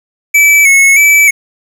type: tone with vibrato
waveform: square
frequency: 2248 Hz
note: C#7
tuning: 24 cents sharp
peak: -4 dBFS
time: 0.34-1.31 s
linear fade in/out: 10 ms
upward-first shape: square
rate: 1.6 Hz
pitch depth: 45 cents each way
effects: 7-bit